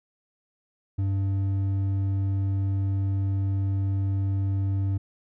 sine tone with hard clipping, 97.6 Hz, G2, 7 cents flat, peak -24 dBFS, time 0.98-4.98 s, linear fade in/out 10 ms, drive 5 dB, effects none

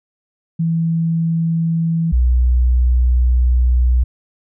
sine tone pair in turn, 164.81 / 61.62 Hz, E3 / B1, 0 / -3 cents, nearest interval octave + perfect fourth, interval 1703 cents, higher first, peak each -14 / -10 dBFS, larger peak second, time 0.59-2.12 / 2.12-4.04 s, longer second, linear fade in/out 10 ms, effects none

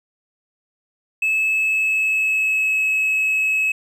triangle tone with pitch glide, 2601 to 2576 Hz, E7 to E7, -24 to -41 cents, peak -14 dBFS, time 1.22-3.72 s, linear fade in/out 5 ms, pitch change -17 cents, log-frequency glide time 1.46-2.81 s, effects tanh soft clip ceiling -11 dBFS

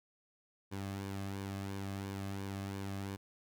sawtooth tone with flanger, 98.2 Hz, G2, 4 cents sharp, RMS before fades -41 dBFS, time 0.71-3.17 s, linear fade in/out 20 ms, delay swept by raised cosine 1.5 to 2.16 ms, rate 2.9 Hz, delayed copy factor -0.5, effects none

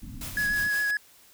pink low-pass noise, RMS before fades -40 dBFS, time 0.01-0.69 s, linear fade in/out 20 ms, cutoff 300 Hz, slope 96 dB/octave
white noise with tremolo, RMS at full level -37 dBFS, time 0.21-0.91 s, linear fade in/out 2 ms, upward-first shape sine, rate 5.8 Hz, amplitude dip 50%
triangle tone with vibrato, 1677 Hz, G#6, 16 cents sharp, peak -22 dBFS, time 0.37-0.97 s, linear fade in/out 2 ms, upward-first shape sine, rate 7.4 Hz, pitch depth 17 cents each way
effects white hiss -56 dBFS RMS until 1.33 s

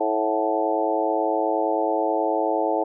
harmonic tone with a mistuned harmonic, 109 Hz, A2, 16 cents flat, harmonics 3 / 4 / 5 / 6 / 7 / 8, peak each -27 / -27 / -27 / -27 / -27 / -27 dBFS, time 0-2.84 s, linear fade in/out 10 ms, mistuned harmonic 7, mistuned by -44 cents, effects none

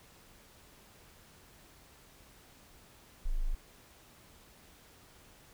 sine tone, 26.47 Hz, G#0, 34 cents sharp, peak -28 dBFS, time 3.25-3.55 s, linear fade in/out 10 ms, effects pink hiss -59 dBFS RMS until 5.53 s

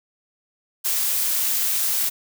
blue noise, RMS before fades -22 dBFS, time 0.84-2.1 s, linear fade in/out 20 ms, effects none

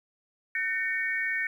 sine tone cluster, 1521 / 1817 / 2239 Hz, F#6 / A#6 / C#7, +47 / -45 / +17 cents, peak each -35 / -29 / -31 dBFS, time 0.55-1.47 s, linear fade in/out 2 ms, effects 10-bit

